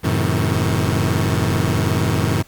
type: chord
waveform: sawtooth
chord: F# diminished seventh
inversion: none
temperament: just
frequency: 92.5 / 111 / 133.2 / 159.84 Hz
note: F#2 / A2 / C3 / Eb3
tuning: 0 / +16 / +31 / +47 cents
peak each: -17 / -17 / -19 / -18 dBFS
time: 0.03-2.43 s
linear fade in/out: 20 ms
effects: pink hiss -49 dBFS RMS until 2.47 s + Opus 32 kbps